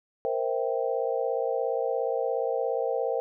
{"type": "chord", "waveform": "sine", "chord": "C dominant seventh", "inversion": "third", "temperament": "equal with one note detuned", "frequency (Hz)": [466.2, 523.3, 656.2, 784], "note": ["Bb4", "C5", "E5", "G5"], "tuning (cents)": [0, 0, -8, 0], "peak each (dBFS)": [-29, -29, -33, -34], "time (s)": [0.25, 3.2], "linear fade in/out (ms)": 0, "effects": []}